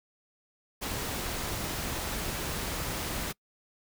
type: noise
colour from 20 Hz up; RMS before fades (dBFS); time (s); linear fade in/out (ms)
pink; -34; 0.81-3.33; 20
effects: noise-tail reverb RT60 0.1 s tail -25 dB re dry